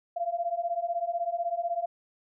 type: beating tone pair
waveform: sine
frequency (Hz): 678 / 694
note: E5 / F5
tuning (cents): +49 / -11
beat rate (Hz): 16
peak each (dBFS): -31 / -30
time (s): 0.16-1.86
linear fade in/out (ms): 10
effects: none